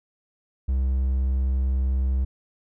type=tone; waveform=triangle; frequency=65.41 Hz; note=C2; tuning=in tune; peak=-18 dBFS; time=0.68-2.25 s; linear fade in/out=10 ms; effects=none